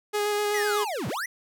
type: tone with vibrato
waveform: sawtooth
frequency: 415.3 Hz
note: G#4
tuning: in tune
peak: -20 dBFS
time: 0.13-0.85 s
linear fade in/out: 20 ms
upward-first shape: square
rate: 7.9 Hz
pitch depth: 11 cents each way
type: linear two-way sweep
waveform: square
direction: down then up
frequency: 2055 to 94.1 to 2055 Hz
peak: -29 dBFS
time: 0.54-1.26 s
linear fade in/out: 5 ms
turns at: 1.08 s
effects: none